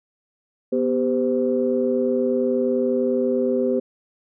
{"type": "tone cluster", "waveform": "sine", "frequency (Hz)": [246.5, 394.5, 514], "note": ["B3", "G4", "C5"], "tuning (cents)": [-3, 11, -31], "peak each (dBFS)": -22, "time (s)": [0.72, 3.8], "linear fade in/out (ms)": 10, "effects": ["tanh soft clip ceiling -8 dBFS"]}